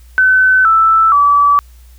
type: tone with pitch steps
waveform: sine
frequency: 1518 / 1321.5 / 1150.4 Hz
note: F#6 / E6 / D6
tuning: +44 / +4 / -36 cents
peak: -6 dBFS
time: 0.18-1.59 s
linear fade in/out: 0 ms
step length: 470 ms
effects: added 60 Hz sine -37 dBFS peak until 1.98 s + white hiss -51 dBFS RMS until 1.98 s